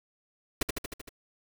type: noise with echo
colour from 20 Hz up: pink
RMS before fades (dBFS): -27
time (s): 0.61-0.63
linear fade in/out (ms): 5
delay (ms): 77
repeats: 6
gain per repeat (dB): -3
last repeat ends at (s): 1.092
effects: none